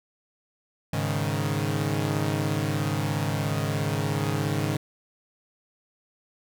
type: chord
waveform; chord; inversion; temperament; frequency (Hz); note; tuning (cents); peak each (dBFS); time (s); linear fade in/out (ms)
sawtooth; Ab suspended fourth; none; equal; 103.83 / 138.59 / 155.56; Ab2 / Db3 / Eb3; 0 / 0 / 0; -25 / -25 / -25; 0.93-4.77; 5
effects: none